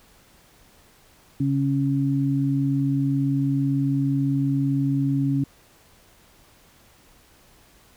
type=tone pair together; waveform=sine; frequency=138 / 276 Hz; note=C#3 / C#4; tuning=-7 / -7 cents; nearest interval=octave; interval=1200 cents; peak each=-22 dBFS; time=1.4-5.44 s; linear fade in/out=5 ms; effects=pink hiss -55 dBFS RMS until 7.96 s